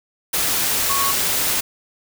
sine tone in noise, 1108.7 Hz, C#6, in tune, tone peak -21 dBFS, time 0.89-1.12 s, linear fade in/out 10 ms, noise white, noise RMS -20 dBFS, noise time 0.33-1.61 s, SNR -4 dB, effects none

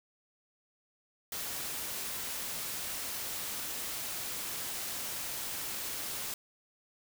white noise, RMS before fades -38 dBFS, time 1.32-6.34 s, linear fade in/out 2 ms, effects none

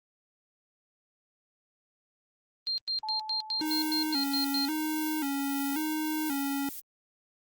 sine tone bursts, 4186 Hz, C8, in tune, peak -28 dBFS, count 10, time 2.67-4.652 s, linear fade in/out 0 ms, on 110 ms, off 98 ms
sine tone with exponential decay, 867 Hz, A5, 26 cents flat, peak -33 dBFS, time 3.03-5.15 s, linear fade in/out 5 ms, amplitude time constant 460 ms
square tone with vibrato, 293.7 Hz, D4, in tune, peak -30 dBFS, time 3.61-6.69 s, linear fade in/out 2 ms, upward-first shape square, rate 0.93 Hz, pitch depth 94 cents each way
violet noise with tremolo, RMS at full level -38 dBFS, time 3.65-6.81 s, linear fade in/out 20 ms, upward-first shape triangle, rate 1.6 Hz, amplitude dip 40%
effects Opus 24 kbps

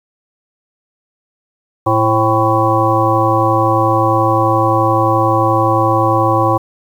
harmonic tone with a mistuned harmonic, 111.5 Hz, A2, 23 cents sharp, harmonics 1 / 3 / 5 / 7 / 9 / 10, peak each -17 / -17 / -17 / -17 / -17 / -17 dBFS, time 1.86-6.58 s, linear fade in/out 10 ms, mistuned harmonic 5, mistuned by -63 cents, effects 7-bit

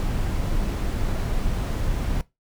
brown noise, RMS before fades -24 dBFS, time 0-2.21 s, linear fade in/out 0 ms, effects noise-tail reverb RT60 0.2 s tail -19 dB re dry

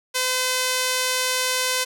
sawtooth tone with band-pass filter, 510 Hz, C5, 44 cents flat, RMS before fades -23 dBFS, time 0.14-1.85 s, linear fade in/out 20 ms, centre 6600 Hz, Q 0.51, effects none

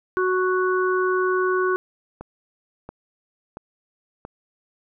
harmonic tone, 370 Hz, F#4, in tune, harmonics 1 / 3 / 4, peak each -20 / -25 / -26 dBFS, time 0.17-1.76 s, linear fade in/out 0 ms
click train, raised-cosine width 1 ms, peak -21 dBFS, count 4, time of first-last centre 2.21-4.251 s, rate 1.47 Hz
effects none

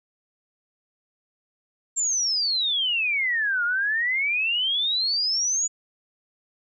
sine exponential two-way sweep, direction down then up, 7459 to 1396.9 to 6970 Hz, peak -21 dBFS, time 1.96-5.68 s, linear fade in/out 20 ms, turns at 3.64 s, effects none

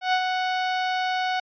sawtooth tone with ADSR envelope, 740 Hz, F#5, in tune, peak -14 dBFS, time 0.01-1.4 s, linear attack 120 ms, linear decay 68 ms, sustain -5 dB, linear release 6 ms, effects resampled to 11025 Hz

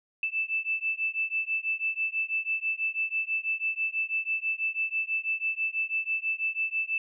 sine beating tone pair, 2637 / 2643.1 Hz, E7 / E7, 0 / +4 cents, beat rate 6.1 Hz, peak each -30 dBFS, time 0.23-6.98 s, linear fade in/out 2 ms, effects none

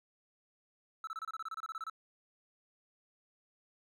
triangle tone bursts, 1316 Hz, E6, 3 cents flat, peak -36 dBFS, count 15, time 1.04-1.898 s, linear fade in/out 2 ms, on 32 ms, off 27 ms, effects none

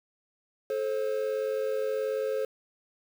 triangle tone pair together, 433.4 / 532 Hz, A4 / C5, -26 / +29 cents, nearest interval major third, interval 355 cents, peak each -28 dBFS, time 0.7-2.45 s, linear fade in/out 2 ms, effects 8-bit

